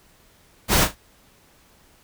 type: noise with echo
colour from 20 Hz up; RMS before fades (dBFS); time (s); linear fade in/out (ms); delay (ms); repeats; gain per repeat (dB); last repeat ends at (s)
pink; -17; 0.68-0.88; 50; 38; 2; -12; 0.956
effects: pink hiss -56 dBFS RMS until 2.03 s